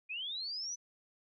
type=linear sweep; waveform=sine; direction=up; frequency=2405 to 6050 Hz; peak=-37 dBFS; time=0.09-0.76 s; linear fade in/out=20 ms; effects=none